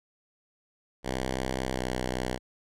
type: tone with pitch glide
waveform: 5% pulse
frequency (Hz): 64.6 to 63.05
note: C2 to B1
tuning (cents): -21 to +36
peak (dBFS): -18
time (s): 1.03-2.39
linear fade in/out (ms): 50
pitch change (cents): -43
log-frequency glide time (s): 1.73-1.8
effects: low-pass 10000 Hz 12 dB/octave